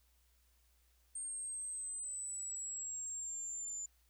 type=exponential sweep; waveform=sine; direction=down; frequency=8620 to 7090 Hz; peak=-40 dBFS; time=1.15-3.86 s; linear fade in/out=5 ms; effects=added 60 Hz sine -70 dBFS peak until 4.09 s + white hiss -75 dBFS RMS until 4.09 s